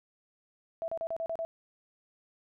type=tone bursts; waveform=sine; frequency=659.3 Hz; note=E5; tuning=in tune; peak=-31 dBFS; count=7; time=0.82-1.45 s; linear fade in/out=0 ms; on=60 ms; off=35 ms; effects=none